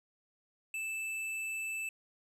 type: tone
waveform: square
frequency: 2637 Hz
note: E7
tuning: in tune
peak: -36 dBFS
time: 0.74-1.89 s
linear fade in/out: 2 ms
effects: low-pass 12000 Hz 12 dB/octave